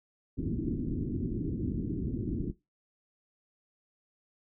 white low-pass noise, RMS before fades -33 dBFS, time 0.37-2.52 s, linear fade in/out 20 ms, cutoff 340 Hz, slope 48 dB/octave, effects noise-tail reverb RT60 0.2 s tail -17 dB re dry

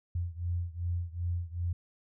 sine beating tone pair, 86 / 88.6 Hz, F2 / F2, -26 / +25 cents, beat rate 2.6 Hz, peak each -33 / -35 dBFS, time 0.15-1.73 s, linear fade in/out 5 ms, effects none

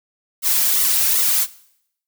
blue noise with flanger, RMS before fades -17 dBFS, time 0.42-1.47 s, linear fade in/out 50 ms, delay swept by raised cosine 1.2 to 2.8 ms, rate 2.6 Hz, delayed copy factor -0.7, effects noise-tail reverb RT60 0.7 s tail -19 dB re dry

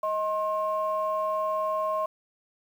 sine tone pair together, 630 / 1068.4 Hz, D#5 / C6, +21 / +36 cents, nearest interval major sixth, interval 915 cents, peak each -27 dBFS, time 0.03-2.06 s, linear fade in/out 5 ms, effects tanh soft clip ceiling -18 dBFS + 9-bit

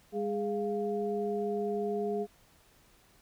sine tone cluster, 203.6 / 414.6 / 697 Hz, G#3 / G#4 / F5, -34 / -3 / -4 cents, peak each -36 / -31 / -38 dBFS, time 0.12-2.27 s, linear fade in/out 50 ms, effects pink hiss -63 dBFS RMS until 3.21 s

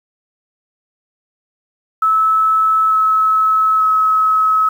sine tone with pitch steps, 1302 / 1293.8 / 1285.6 Hz, E6 / E6 / E6, -22 / -33 / -44 cents, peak -10 dBFS, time 2.02-4.69 s, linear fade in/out 5 ms, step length 890 ms, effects 7-bit

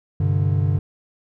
triangle chord, G suspended fourth, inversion none, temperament equal with one note detuned, 98 / 128.64 / 146.83 Hz, G2 / C3 / D3, 0 / -29 / 0 cents, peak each -17 / -23 / -19 dBFS, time 0.2-0.79 s, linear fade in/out 5 ms, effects none

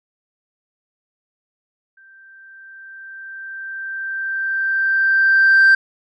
sine tone with exponential growth, 1568 Hz, G6, in tune, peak -5 dBFS, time 1.97-5.75 s, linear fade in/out 5 ms, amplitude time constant 820 ms, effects tanh soft clip ceiling -6 dBFS

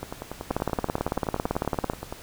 two click trains, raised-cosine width 1 ms, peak -10 / -18 dBFS, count 26 / 23, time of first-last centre 0.51-1.899 / 0.03-2.125 s, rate 18 / 10.5 Hz, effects pink hiss -45 dBFS RMS until 2.22 s

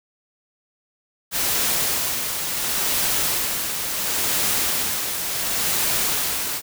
white noise with tremolo, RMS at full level -21 dBFS, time 1.31-6.62 s, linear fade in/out 50 ms, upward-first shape sine, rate 0.71 Hz, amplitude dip 45%, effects none

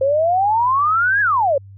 sine exponential two-way sweep, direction up then down, 523.3 to 1701 to 523.3 Hz, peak -13 dBFS, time 0.01-1.58 s, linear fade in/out 5 ms, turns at 1.21 s, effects added 98 Hz sine -37 dBFS peak until 1.77 s

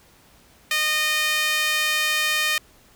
sawtooth tone with high-pass filter, 614 Hz, D#5, 23 cents flat, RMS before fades -22 dBFS, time 0.71-2.58 s, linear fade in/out 2 ms, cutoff 2100 Hz, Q 1.8, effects pink hiss -54 dBFS RMS until 2.95 s

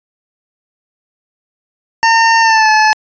25% pulse tone with pitch glide, 910 to 862.4 Hz, A#5 to A5, -42 to -35 cents, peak -3 dBFS, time 2.03-2.93 s, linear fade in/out 0 ms, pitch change -93 cents, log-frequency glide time 2.41-2.7 s, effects resampled to 16000 Hz

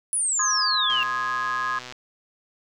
sine exponential sweep, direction down, 10280 to 2699 Hz, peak -21 dBFS, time 0.13-1.03 s, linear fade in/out 0 ms
sine chord, Ab major, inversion first, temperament equal, 1046.5 / 1244.5 / 1661.2 Hz, C6 / Eb6 / Ab6, 0 / 0 / 0 cents, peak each -28 dBFS, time 0.39-1.79 s, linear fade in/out 5 ms
click train, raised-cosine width 0.2 ms, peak -20 dBFS, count 129, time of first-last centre 0.9-1.924 s, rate 125 Hz
effects none

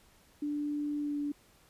sine tone with pitch glide, 293.7 to 290.2 Hz, D4 to D4, 0 to -21 cents, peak -31 dBFS, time 0.42-1.32 s, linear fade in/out 5 ms, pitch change -21 cents, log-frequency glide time 0.99-1.18 s, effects pink hiss -63 dBFS RMS until 1.69 s + resampled to 32000 Hz

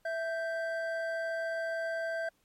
triangle tone pair together, 659.3 / 1566.3 Hz, E5 / G6, 0 / -2 cents, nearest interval octave + minor third, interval 1498 cents, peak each -31 / -35 dBFS, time 0.05-2.29 s, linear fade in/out 5 ms, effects pink hiss -72 dBFS RMS until 2.44 s + MP3 64 kbps

